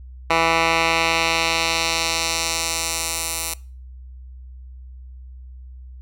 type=tone with band-pass filter sweep; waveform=10% pulse; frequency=164.81 Hz; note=E3; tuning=in tune; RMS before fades=-21 dBFS; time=0.3-3.54 s; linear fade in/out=5 ms; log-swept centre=1700 to 11000 Hz; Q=0.97; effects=noise-tail reverb RT60 0.4 s tail -23 dB re dry + added 63 Hz sine -36 dBFS peak until 6.01 s